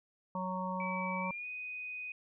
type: harmonic tone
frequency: 185.1 Hz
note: F#3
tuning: 1 cent sharp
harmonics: 1 / 3 / 5 / 6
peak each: -38 / -42 / -38 / -42 dBFS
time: 0.35-1.31 s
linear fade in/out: 2 ms
type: tone with pitch glide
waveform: sine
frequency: 2300 to 2494 Hz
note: D7 to D#7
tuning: -37 to +3 cents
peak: -39 dBFS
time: 0.8-2.12 s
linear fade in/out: 2 ms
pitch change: +140 cents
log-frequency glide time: 1.21-1.48 s
effects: none